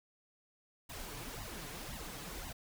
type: noise with flanger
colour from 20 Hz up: pink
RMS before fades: -45 dBFS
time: 0.89-2.53 s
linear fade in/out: 10 ms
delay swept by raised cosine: 1 to 7 ms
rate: 1.9 Hz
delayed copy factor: +0.85
effects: none